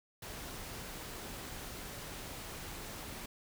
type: noise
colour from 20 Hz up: pink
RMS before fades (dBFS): -45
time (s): 0.22-3.26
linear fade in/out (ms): 5
effects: none